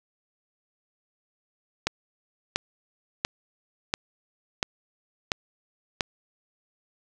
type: click train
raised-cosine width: 0.2 ms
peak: -6 dBFS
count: 7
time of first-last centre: 1.87-6.008 s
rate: 1.45 Hz
effects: none